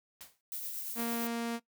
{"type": "click", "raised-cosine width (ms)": 0.2, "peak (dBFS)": -37, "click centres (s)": 0.208}
{"type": "noise with exponential decay", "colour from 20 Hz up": "white", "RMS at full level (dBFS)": -45, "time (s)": [0.21, 0.41], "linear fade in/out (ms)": 0, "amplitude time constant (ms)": 42}
{"type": "noise with tremolo", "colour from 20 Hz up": "violet", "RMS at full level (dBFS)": -38, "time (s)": [0.52, 1.27], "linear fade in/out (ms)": 0, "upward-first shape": "triangle", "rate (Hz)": 8.7, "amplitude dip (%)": 35}
{"type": "tone", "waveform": "sawtooth", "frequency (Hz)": 233.1, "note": "A#3", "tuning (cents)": 0, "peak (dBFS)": -29, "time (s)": [0.95, 1.6], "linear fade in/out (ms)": 50}
{"effects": ["noise-tail reverb RT60 0.1 s tail -19 dB re dry"]}